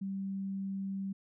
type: tone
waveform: sine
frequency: 194.5 Hz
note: G3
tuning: 13 cents flat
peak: -34 dBFS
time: 0.01-1.13 s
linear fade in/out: 10 ms
effects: none